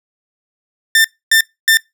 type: tone bursts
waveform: sawtooth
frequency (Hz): 1792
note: A6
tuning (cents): +31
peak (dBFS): -4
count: 3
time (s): 0.95-1.772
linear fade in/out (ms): 2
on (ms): 94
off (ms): 270
effects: noise-tail reverb RT60 0.2 s tail -24 dB re dry